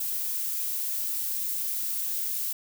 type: noise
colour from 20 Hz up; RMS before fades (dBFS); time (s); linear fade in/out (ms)
violet; -30; 0-2.53; 5
effects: none